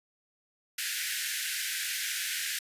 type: high-pass noise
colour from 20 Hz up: pink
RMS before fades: -33 dBFS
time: 0.78-2.59 s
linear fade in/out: 5 ms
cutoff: 1500 Hz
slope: 96 dB/octave
effects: resampled to 32000 Hz